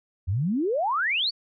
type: exponential sweep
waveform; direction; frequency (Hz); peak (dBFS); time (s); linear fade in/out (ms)
sine; up; 82.8 to 4699; -22; 0.27-1.31; 20
effects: none